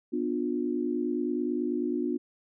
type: chord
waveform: sine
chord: B diminished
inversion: none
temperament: just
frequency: 246.9 / 296.3 / 355.6 Hz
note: B3 / D4 / F4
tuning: 0 / +15 / +31 cents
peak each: -31 dBFS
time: 0.12-2.18 s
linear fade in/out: 20 ms
effects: none